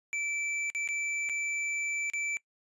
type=tone with dropouts; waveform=square; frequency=2325 Hz; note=D7; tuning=18 cents flat; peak=-31 dBFS; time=0.13-2.37 s; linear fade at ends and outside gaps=0 ms; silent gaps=0.701-0.749 / 0.876-0.888 / 1.29-1.296 / 2.1-2.135 s; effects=noise-tail reverb RT60 0.1 s tail -22 dB re dry + resampled to 24000 Hz